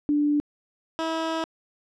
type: tone pair in turn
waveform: sine / 15% pulse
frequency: 293.7 / 324 Hz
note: D4 / E4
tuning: 0 / -30 cents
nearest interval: major second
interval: 170 cents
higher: second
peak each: -19 dBFS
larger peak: neither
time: 0.09-0.4 / 0.99-1.44 s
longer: second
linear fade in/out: 0 ms
effects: low-pass 5000 Hz 12 dB/octave